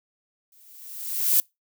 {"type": "noise with exponential growth", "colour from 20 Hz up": "violet", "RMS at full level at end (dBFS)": -17, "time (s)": [0.52, 1.4], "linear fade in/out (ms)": 2, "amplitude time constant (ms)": 190, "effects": ["noise-tail reverb RT60 0.2 s tail -25 dB re dry"]}